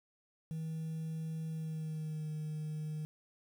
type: tone with pitch glide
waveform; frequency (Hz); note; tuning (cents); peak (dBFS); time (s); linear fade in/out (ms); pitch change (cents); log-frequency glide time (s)
sine; 160 to 153.84; D#3 to D#3; +49 to -19; -34; 0.51-3.05; 0; -68; 1.48-2.3
effects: tanh soft clip ceiling -36 dBFS + 10-bit